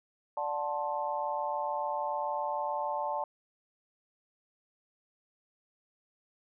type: chord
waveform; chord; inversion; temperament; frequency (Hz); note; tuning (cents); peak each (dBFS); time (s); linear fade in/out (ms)
sine; D dominant seventh; none; just; 587.3 / 734.2 / 881 / 1057.2; D5 / F#5 / A5 / C6; 0 / -14 / +2 / +18; -36 / -39 / -33 / -39; 0.37-3.24; 2
effects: none